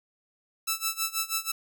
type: tone with tremolo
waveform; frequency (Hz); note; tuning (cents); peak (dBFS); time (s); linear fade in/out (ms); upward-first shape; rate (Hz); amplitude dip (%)
5% pulse; 1318.5; E6; 0; -13; 0.67-1.52; 10; sine; 6.2; 90
effects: none